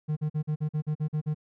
triangle tone bursts, 152.4 Hz, D#3, 36 cents flat, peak -23 dBFS, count 10, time 0.08-1.346 s, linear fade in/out 20 ms, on 87 ms, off 44 ms, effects none

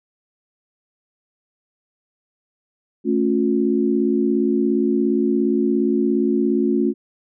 sine chord, A augmented, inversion none, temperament equal with one note detuned, 220 / 277.2 / 357.2 Hz, A3 / C#4 / E#4, 0 / 0 / +39 cents, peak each -20 dBFS, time 3.04-6.94 s, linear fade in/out 50 ms, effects none

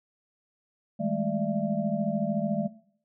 sine tone cluster, 160 / 202 / 215.7 / 592 / 671 Hz, D#3 / G#3 / A3 / D5 / E5, +49 / -48 / -34 / +14 / +31 cents, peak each -35 / -30 / -29 / -34 / -35 dBFS, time 0.99-2.68 s, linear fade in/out 20 ms, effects noise-tail reverb RT60 0.6 s tail -19 dB re dry

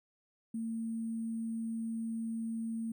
sine tone with sample-and-hold, 226.6 Hz, A#3, 49 cents flat, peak -34 dBFS, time 0.54-2.92 s, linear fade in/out 5 ms, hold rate 8820 Hz, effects none

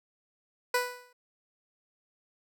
15% pulse tone with exponential decay, 493.9 Hz, B4, in tune, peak -16 dBFS, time 0.74-1.13 s, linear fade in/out 5 ms, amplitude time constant 83 ms, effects none

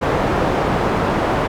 white low-pass noise, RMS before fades -18 dBFS, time 0.01-1.48 s, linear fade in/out 20 ms, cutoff 850 Hz, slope 12 dB/octave, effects none

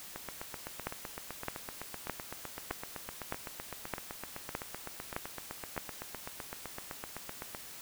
two click trains, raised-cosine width 0.5 ms, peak -18 / -24 dBFS, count 9 / 59, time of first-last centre 0.87-5.778 / 0.16-7.549 s, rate 1.63 / 7.85 Hz, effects white hiss -48 dBFS RMS until 7.81 s

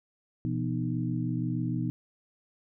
harmonic tone with a mistuned harmonic, 61.74 Hz, B1, in tune, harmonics 2 / 3 / 4 / 5, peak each -31 / -33 / -34 / -35 dBFS, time 0.45-1.9 s, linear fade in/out 0 ms, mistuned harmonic 3, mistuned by -150 cents, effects none

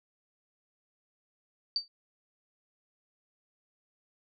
sine tone with exponential decay, 4614 Hz, D8, 31 cents flat, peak -23 dBFS, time 1.76-1.88 s, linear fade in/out 1 ms, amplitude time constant 24 ms, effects none

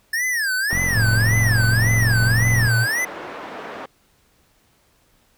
square tone with vibrato, 1744 Hz, A6, 16 cents flat, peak -20 dBFS, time 0.13-3.05 s, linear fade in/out 5 ms, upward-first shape sine, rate 1.8 Hz, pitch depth 260 cents each way
pink band-pass noise, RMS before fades -34 dBFS, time 0.7-3.86 s, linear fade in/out 5 ms, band 370 to 1700 Hz, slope 12 dB/octave
click train, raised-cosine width 5 ms, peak -14 dBFS, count 88, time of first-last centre 0.73-2.672 s, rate 44.8 Hz
sine tone with pitch glide, 110 to 116 Hz, A2 to A#2, 0 to -8 cents, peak -16 dBFS, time 0.93-2.87 s, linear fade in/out 50 ms, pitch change +92 cents, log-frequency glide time 1.09-2.56 s
effects pink hiss -60 dBFS RMS until 5.37 s

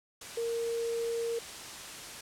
sine tone in noise, 463.9 Hz, A#4, 8 cents flat, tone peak -30 dBFS, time 0.37-1.39 s, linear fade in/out 5 ms, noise white, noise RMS -43 dBFS, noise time 0.21-2.21 s, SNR +10 dB, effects low-pass 9000 Hz 12 dB/octave

